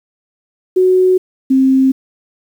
sine tone pair in turn, 370 / 264.7 Hz, F#4 / C4, 0 / +20 cents, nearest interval tritone, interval 580 cents, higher first, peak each -7 dBFS, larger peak neither, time 0.76-1.18 / 1.5-1.92 s, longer neither, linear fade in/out 10 ms, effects 7-bit

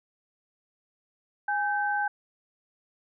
sine tone pair together, 823.4 / 1549 Hz, G#5 / G6, -15 / -21 cents, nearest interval major seventh, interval 1094 cents, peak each -27 / -28 dBFS, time 1.48-2.08 s, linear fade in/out 5 ms, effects none

